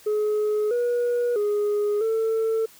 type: tone with pitch steps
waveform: sine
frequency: 423.4 / 482.5 / 414.8 / 446.3 Hz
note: G#4 / B4 / G#4 / A4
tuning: +33 / -40 / -2 / +25 cents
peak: -18 dBFS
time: 0.06-2.66 s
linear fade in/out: 10 ms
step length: 650 ms
effects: tanh soft clip ceiling -19 dBFS + white hiss -51 dBFS RMS until 2.79 s